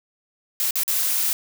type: noise with dropouts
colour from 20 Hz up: blue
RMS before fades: -22 dBFS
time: 0.6-1.33 s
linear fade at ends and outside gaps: 0 ms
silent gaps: 0.708-0.756 / 0.834-0.879 s
effects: none